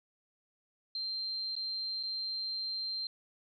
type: tone with dropouts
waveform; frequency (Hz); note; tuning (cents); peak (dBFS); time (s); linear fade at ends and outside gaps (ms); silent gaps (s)
sine; 4153; C8; -14; -34; 0.95-3.07; 2; 1.554-1.564 / 2.029-2.034
effects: none